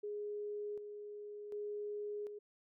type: tone with tremolo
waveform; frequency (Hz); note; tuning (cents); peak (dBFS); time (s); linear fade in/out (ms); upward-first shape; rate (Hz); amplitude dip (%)
sine; 415.3; G#4; 0; -39; 0.03-2.39; 10; square; 0.67; 50
effects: none